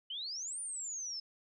sine exponential two-way sweep, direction up then down, 2960 to 9400 to 5150 Hz, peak -38 dBFS, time 0.1-1.2 s, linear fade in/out 5 ms, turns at 0.6 s, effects none

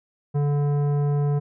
sine tone with tanh clipping, 144.7 Hz, D3, 25 cents flat, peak -21 dBFS, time 0.34-1.4 s, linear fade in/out 20 ms, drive 13 dB, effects none

